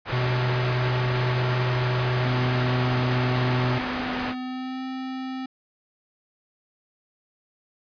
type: low-pass noise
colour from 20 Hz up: white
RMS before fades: -31 dBFS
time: 0.05-4.35 s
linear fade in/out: 50 ms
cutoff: 1900 Hz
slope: 12 dB/octave
type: tone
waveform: square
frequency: 125 Hz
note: B2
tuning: 21 cents sharp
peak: -23 dBFS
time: 0.12-3.79 s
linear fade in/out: 10 ms
type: tone with pitch glide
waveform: square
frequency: 251.8 to 260.7 Hz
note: B3 to C4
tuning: +34 to -6 cents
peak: -30 dBFS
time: 2.25-5.46 s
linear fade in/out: 5 ms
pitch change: +60 cents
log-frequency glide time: 4.23-4.84 s
effects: resampled to 11025 Hz